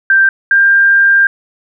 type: tone pair in turn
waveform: sine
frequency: 1572 / 1593.9 Hz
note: G6 / G6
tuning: +4 / +28 cents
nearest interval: unison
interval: 24 cents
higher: second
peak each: -5 dBFS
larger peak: neither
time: 0.1-0.29 / 0.51-1.27 s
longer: second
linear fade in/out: 2 ms
effects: none